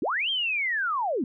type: linear two-way sweep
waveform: sine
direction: up then down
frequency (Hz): 210.4 to 3234 to 210.4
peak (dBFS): -24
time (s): 0.02-1.24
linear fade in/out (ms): 2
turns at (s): 0.3
effects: none